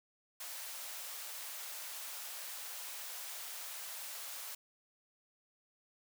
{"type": "high-pass noise", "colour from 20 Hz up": "white", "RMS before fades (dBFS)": -45, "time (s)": [0.4, 4.55], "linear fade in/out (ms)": 5, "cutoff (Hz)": 560, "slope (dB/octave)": 24, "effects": []}